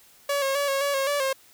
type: tone with pitch steps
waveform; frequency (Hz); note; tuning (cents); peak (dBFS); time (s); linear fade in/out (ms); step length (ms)
sawtooth; 567 / 542 / 569 / 547 / 567 / 542 / 576 / 535; C#5 / C#5 / C#5 / C#5 / C#5 / C#5 / D5 / C5; +39 / -39 / +45 / -23 / +39 / -39 / -34 / +38; -19; 0.29-1.33; 5; 130
effects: white hiss -55 dBFS RMS until 1.53 s